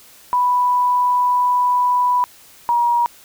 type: tone pair in turn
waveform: sine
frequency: 987.8 / 952.3 Hz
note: B5 / A#5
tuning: 0 / +37 cents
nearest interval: minor second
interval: 63 cents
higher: first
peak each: -13 dBFS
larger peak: neither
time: 0.33-2.24 / 2.69-3.06 s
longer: first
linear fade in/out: 0 ms
effects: white hiss -46 dBFS RMS until 3.24 s